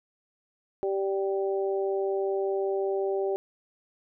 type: harmonic tone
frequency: 194.9 Hz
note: G3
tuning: 10 cents flat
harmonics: 2 / 3 / 4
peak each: -26 / -33 / -36 dBFS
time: 0.83-3.36 s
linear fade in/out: 0 ms
effects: none